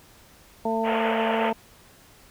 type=harmonic tone; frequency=224.5 Hz; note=A3; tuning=35 cents sharp; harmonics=1 / 2 / 3 / 4; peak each=-28 / -28 / -28 / -28 dBFS; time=0.65-1.53 s; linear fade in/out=5 ms
type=band-pass noise; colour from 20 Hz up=pink; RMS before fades=-29 dBFS; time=0.83-1.53 s; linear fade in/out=50 ms; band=450 to 3100 Hz; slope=96 dB/octave
effects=pink hiss -53 dBFS RMS until 2.3 s